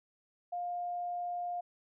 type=tone; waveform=sine; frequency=706 Hz; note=F5; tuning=19 cents sharp; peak=-34 dBFS; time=0.52-1.61 s; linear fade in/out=10 ms; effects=none